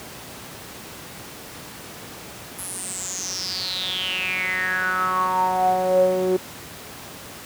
sawtooth tone with band-pass filter sweep, 185 Hz, F#3, in tune, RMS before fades -23 dBFS, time 2.58-6.37 s, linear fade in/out 10 ms, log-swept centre 11000 to 400 Hz, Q 9.9, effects pink hiss -38 dBFS RMS until 7.45 s + high-pass 100 Hz 12 dB/octave

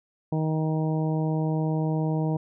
harmonic tone, 157.2 Hz, D#3, 18 cents sharp, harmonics 1 / 2 / 3 / 4 / 5 / 6, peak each -24 / -30 / -34 / -36 / -38 / -40 dBFS, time 0.32-2.37 s, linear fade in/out 5 ms, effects none

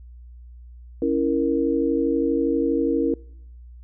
sine chord, A# diminished, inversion first, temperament equal, 277.2 / 329.6 / 466.2 Hz, C#4 / E4 / A#4, 0 / 0 / 0 cents, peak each -23 dBFS, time 1.02-3.14 s, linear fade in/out 2 ms, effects noise-tail reverb RT60 0.7 s tail -25 dB re dry + added 60 Hz sine -40 dBFS peak until 3.83 s

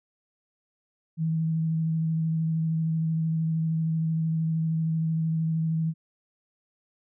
sine tone with vibrato, 161.1 Hz, E3, 39 cents flat, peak -23 dBFS, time 1.17-5.94 s, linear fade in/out 50 ms, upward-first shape square, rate 13 Hz, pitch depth 12 cents each way, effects none

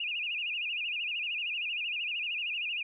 sine tone with vibrato, 2637 Hz, E7, in tune, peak -31 dBFS, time 0-2.83 s, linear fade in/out 5 ms, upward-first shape sine, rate 13 Hz, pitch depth 160 cents each way, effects none

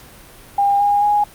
sine tone with pitch steps, 804 / 815.7 / 827.6 Hz, G5 / G#5 / G#5, +44 / -31 / -6 cents, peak -12 dBFS, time 0.58-1.24 s, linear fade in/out 5 ms, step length 220 ms, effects pink hiss -42 dBFS RMS until 1.34 s + Opus 48 kbps

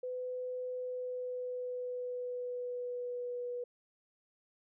sine tone with pitch glide, 503 to 488.4 Hz, B4 to B4, +32 to -19 cents, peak -36 dBFS, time 0.03-3.64 s, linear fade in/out 5 ms, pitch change -51 cents, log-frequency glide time 0.72-3.51 s, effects none

